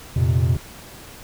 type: chord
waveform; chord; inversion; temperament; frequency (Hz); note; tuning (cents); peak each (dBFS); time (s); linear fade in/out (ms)
triangle; F suspended fourth; none; equal; 87.31 / 116.54 / 130.81; F2 / Bb2 / C3; 0 / 0 / 0; -18; 0.16-0.57; 5
effects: pink hiss -41 dBFS RMS until 1.23 s